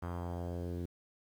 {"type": "tone with low-pass filter sweep", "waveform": "sawtooth", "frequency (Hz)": 87.31, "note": "F2", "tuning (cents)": 0, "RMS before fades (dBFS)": -39, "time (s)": [0.02, 0.86], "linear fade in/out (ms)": 10, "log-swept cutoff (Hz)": [1300, 340], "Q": 2, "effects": ["10-bit"]}